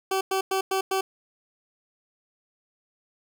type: tone bursts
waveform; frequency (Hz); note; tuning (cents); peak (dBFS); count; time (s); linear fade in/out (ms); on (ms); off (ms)
20% pulse; 383.1; G4; -40; -18; 5; 0.11-1.01; 5; 100; 100
effects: none